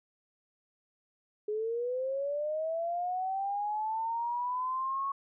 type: linear sweep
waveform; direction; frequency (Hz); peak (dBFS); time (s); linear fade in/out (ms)
sine; up; 416.5 to 1108.7; -30; 1.48-5.12; 5
effects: none